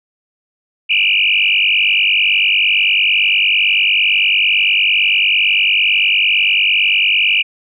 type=tone with frequency modulation; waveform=sine; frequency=2637 Hz; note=E7; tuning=in tune; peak=-10 dBFS; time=0.89-7.43 s; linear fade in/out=20 ms; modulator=48.9 Hz; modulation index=6.1; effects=none